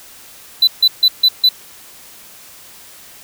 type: tone bursts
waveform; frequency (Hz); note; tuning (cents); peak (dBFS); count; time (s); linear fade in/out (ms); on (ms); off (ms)
triangle; 3996; B7; +20; -5; 5; 0.62-1.49; 5; 54; 150
effects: white hiss -40 dBFS RMS until 3.23 s